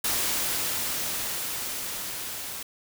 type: noise with level ramp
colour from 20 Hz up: white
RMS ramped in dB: -26 to -36 dBFS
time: 0.04-2.63 s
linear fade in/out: 5 ms
effects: none